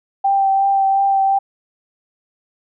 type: tone with vibrato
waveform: sine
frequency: 783 Hz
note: G5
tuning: 2 cents flat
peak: -12 dBFS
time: 0.24-1.39 s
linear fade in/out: 10 ms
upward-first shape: triangle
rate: 2.8 Hz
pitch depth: 18 cents each way
effects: none